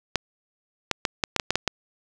clicks, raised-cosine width 0.2 ms, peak -4 dBFS, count 9, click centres 0.157 / 0.913 / 1.052 / 1.238 / 1.363 / 1.398 / 1.506 / 1.556 / 1.677 s, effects none

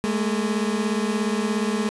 30% pulse beating tone pair, 207.8 / 224.8 Hz, G#3 / A3, +1 / +37 cents, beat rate 17 Hz, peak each -21 / -23 dBFS, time 0.04-1.89 s, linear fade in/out 0 ms, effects resampled to 24000 Hz + 8-bit

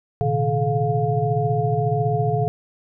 sine tone cluster, 115.3 / 129.8 / 151.4 / 428.9 / 704 Hz, A#2 / C3 / D#3 / A4 / F5, -19 / -13 / -47 / -44 / +14 cents, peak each -25 / -24 / -25 / -24 / -24 dBFS, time 0.21-2.48 s, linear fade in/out 0 ms, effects none

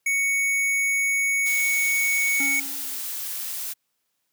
square tone, 2225 Hz, C#7, 6 cents sharp, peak -21 dBFS, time 0.06-2.6 s, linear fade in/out 5 ms
blue noise, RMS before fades -31 dBFS, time 1.45-3.74 s, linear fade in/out 20 ms
square tone with exponential decay, 277.2 Hz, C#4, in tune, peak -30 dBFS, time 2.4-3.23 s, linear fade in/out 2 ms, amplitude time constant 180 ms
effects white hiss -75 dBFS RMS until 4.32 s + high-pass 80 Hz 12 dB/octave

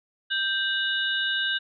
sine tone cluster, 1570 / 2917 / 3625 / 3904 Hz, G6 / F#7 / A#7 / B7, +2 / -25 / -49 / -21 cents, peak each -26 / -30 / -30 / -34 dBFS, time 0.3-1.59 s, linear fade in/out 20 ms, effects none

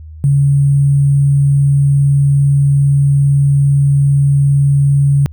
sine tone with sample-and-hold, 140.4 Hz, C#3, 22 cents sharp, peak -7 dBFS, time 0.24-5.26 s, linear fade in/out 0 ms, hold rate 8820 Hz, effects added 78 Hz sine -29 dBFS peak until 5.32 s

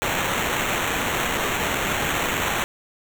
white noise with sample-and-hold, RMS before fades -24 dBFS, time 0.02-2.64 s, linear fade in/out 0 ms, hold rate 4900 Hz, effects none

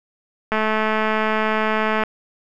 click train, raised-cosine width 0.5 ms, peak -6 dBFS, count 330, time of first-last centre 0.52-2.036 s, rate 217 Hz, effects none

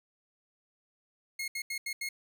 sawtooth tone bursts at uneven times, 2157 Hz, C#7, 48 cents flat, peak -30 dBFS, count 5, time 1.39-1.48 / 1.55-1.62 / 1.7-1.78 / 1.86-1.93 / 2.01-2.09 s, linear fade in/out 5 ms, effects none

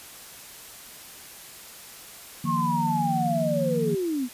sine chord, Eb suspended second, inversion none, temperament just, 155.56 / 175.01 / 233.3 Hz, Eb3 / F3 / Bb3, 0 / +4 / +2 cents, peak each -29 dBFS, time 2.44-3.95 s, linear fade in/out 5 ms
sine linear sweep, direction down, 1100 to 233.1 Hz, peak -24 dBFS, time 2.45-4.29 s, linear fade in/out 50 ms
effects white hiss -44 dBFS RMS until 4.33 s + resampled to 32000 Hz

